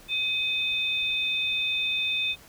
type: tone pair together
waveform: sine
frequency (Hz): 2534 / 3584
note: D#7 / A7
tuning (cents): +31 / +31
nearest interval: tritone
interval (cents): 600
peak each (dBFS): -27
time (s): 0.08-2.36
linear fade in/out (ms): 50
effects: pink hiss -51 dBFS RMS until 2.48 s